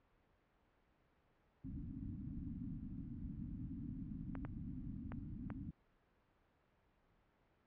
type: low-pass noise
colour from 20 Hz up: white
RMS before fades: -47 dBFS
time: 1.64-5.71 s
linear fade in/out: 5 ms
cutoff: 290 Hz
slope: 96 dB/octave
type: clicks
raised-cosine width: 0.5 ms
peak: -32 dBFS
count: 4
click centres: 4.353 / 4.45 / 5.12 / 5.503 s
effects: pink hiss -75 dBFS RMS until 7.66 s + low-pass 2000 Hz 12 dB/octave